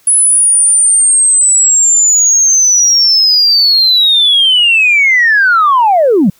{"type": "linear sweep", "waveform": "sine", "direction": "down", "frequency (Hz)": [10250, 159.9], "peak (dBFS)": -4, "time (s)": [0.07, 6.3], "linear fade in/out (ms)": 5, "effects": ["tanh soft clip ceiling -1 dBFS", "white hiss -49 dBFS RMS until 6.39 s"]}